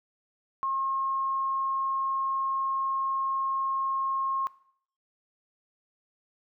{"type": "tone", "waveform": "sine", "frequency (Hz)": 1076, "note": "C6", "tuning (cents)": 48, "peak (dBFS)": -26, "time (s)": [0.63, 4.47], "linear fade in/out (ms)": 0, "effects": ["noise-tail reverb RT60 0.6 s tail -19 dB re dry"]}